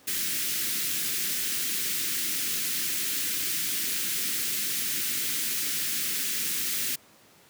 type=band-stop noise; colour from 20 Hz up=white; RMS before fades=-29 dBFS; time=0.07-6.96 s; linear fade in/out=10 ms; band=370 to 1600 Hz; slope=24 dB/octave; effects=pink hiss -56 dBFS RMS until 7.49 s + high-pass 150 Hz 12 dB/octave